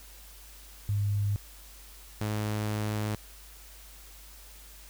sine / sawtooth tone pair in turn, 102 / 106.27 Hz, G#2 / G#2, -31 / +40 cents, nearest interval minor second, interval 71 cents, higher second, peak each -25 dBFS, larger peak neither, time 0.89-1.36 / 2.21-3.15 s, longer second, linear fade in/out 0 ms, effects added 50 Hz sine -50 dBFS peak until 4.89 s + white hiss -52 dBFS RMS until 4.89 s

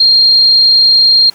sine tone, 4210 Hz, C8, 10 cents sharp, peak -4 dBFS, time 0-1.3 s, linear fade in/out 5 ms, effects pink hiss -40 dBFS RMS until 1.34 s + high-pass 200 Hz 12 dB/octave

